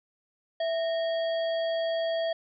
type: harmonic tone with a mistuned harmonic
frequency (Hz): 659.3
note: E5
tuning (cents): 0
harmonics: 1 / 3 / 5 / 7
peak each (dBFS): -26 / -40 / -39 / -46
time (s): 0.6-2.33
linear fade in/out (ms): 5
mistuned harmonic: 3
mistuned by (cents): -120
effects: none

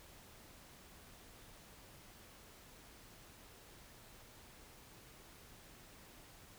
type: silence
effects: pink hiss -59 dBFS RMS until 6.58 s

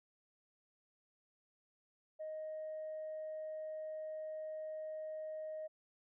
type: tone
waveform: sine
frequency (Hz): 624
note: D#5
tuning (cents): +5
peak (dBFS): -40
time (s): 2.19-5.68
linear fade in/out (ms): 20
effects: tanh soft clip ceiling -38 dBFS

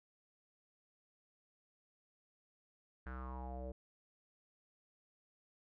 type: tone with low-pass filter sweep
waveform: square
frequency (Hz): 64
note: C2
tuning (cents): -38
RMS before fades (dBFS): -45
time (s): 3.06-3.72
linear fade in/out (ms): 5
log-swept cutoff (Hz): 1600 to 520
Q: 6.4
effects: none

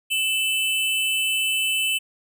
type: tone pair together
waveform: square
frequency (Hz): 2637 / 3023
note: E7 / F#7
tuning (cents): 0 / +36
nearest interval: major second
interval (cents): 236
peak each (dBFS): -24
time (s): 0.1-1.99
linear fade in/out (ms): 20
effects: none

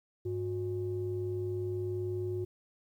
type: tone pair together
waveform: sine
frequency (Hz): 101.51 / 362.1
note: G#2 / F#4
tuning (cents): -39 / -37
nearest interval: octave + minor seventh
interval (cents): 2202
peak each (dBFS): -35 / -33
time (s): 0.25-2.45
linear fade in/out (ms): 10
effects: tanh soft clip ceiling -25 dBFS + 11-bit

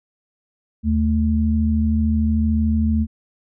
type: tone pair together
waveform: sine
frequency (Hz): 77.7 / 219.8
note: D#2 / A3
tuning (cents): -2 / -2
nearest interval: octave + tritone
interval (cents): 1800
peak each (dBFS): -18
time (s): 0.83-3.07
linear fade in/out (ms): 50
effects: none

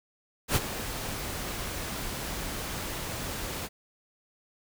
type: noise with ADSR envelope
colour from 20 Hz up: pink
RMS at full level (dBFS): -23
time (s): 0.48-3.69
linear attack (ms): 78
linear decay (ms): 31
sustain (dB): -12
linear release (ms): 41
effects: none

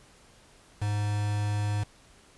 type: tone with quantisation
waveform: triangle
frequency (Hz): 103.83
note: G#2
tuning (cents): 0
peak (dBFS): -24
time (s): 0.81-1.84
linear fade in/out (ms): 10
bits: 6
effects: pink hiss -57 dBFS RMS until 2.37 s + resampled to 24000 Hz

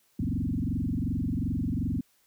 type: tone with frequency modulation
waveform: sine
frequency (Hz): 170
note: F3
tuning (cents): -46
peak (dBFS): -26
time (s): 0.19-2.01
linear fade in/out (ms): 5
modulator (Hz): 22.7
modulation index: 4.7
effects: white hiss -67 dBFS RMS until 2.26 s

